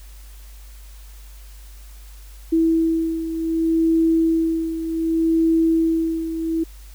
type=beating tone pair; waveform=sine; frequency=326.5 / 327.16 Hz; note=E4 / E4; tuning=-17 / -13 cents; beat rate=0.66 Hz; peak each=-17 / -23 dBFS; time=2.52-6.64 s; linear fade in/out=10 ms; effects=added 50 Hz sine -38 dBFS peak until 6.94 s + white hiss -50 dBFS RMS until 6.94 s